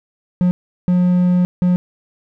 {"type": "tone bursts at uneven times", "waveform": "triangle", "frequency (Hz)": 179.3, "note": "F3", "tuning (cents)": 46, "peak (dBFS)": -9, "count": 3, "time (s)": [[0.41, 0.51], [0.88, 1.45], [1.62, 1.76]], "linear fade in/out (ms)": 0, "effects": []}